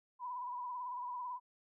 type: tone with vibrato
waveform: sine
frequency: 987.8 Hz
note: B5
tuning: in tune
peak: -39 dBFS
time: 0.19-1.4 s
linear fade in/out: 50 ms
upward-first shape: sine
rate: 18 Hz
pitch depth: 50 cents each way
effects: none